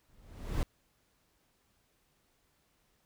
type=noise with exponential growth; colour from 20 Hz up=brown; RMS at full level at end=-28 dBFS; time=0.07-0.63 s; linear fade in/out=1 ms; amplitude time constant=120 ms; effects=pink hiss -73 dBFS RMS until 3.05 s